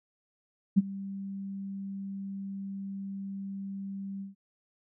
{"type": "tone with ADSR envelope", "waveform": "sine", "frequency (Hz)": 196, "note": "G3", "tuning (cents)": 0, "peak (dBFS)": -15, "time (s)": [0.76, 4.35], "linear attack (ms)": 22, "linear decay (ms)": 28, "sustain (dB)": -20, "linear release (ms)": 140, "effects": []}